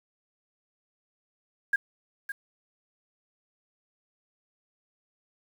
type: tone with echo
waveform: sine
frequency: 1622 Hz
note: G#6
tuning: 41 cents flat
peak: -20 dBFS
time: 1.73-1.76 s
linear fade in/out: 5 ms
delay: 560 ms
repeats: 1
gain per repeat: -11 dB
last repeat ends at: 2.32 s
effects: 8-bit